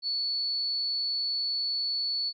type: tone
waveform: sine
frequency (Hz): 4435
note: C#8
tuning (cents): 0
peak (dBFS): -27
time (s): 0.02-2.33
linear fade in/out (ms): 50
effects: none